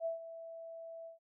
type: tone with ADSR envelope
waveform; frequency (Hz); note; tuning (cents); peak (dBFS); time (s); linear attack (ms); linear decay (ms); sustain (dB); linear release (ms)
sine; 660; E5; +2; -32; 0-1.19; 56; 130; -13; 130
effects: none